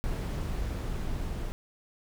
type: noise with level ramp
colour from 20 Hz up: brown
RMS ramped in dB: -31 to -34 dBFS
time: 0.04-1.52 s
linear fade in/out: 0 ms
effects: none